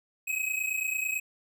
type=tone pair together; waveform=square; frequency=2527 / 2556 Hz; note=D#7 / D#7; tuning=+26 / +46 cents; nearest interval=unison; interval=20 cents; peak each=-32 / -32 dBFS; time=0.27-1.2 s; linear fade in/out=10 ms; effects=none